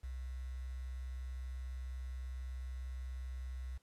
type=tone with quantisation; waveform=sine; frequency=63.9 Hz; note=C2; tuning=40 cents flat; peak=-40 dBFS; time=0.03-3.78 s; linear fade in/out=10 ms; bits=10; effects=pink hiss -75 dBFS RMS until 3.82 s + low-pass 12000 Hz 12 dB/octave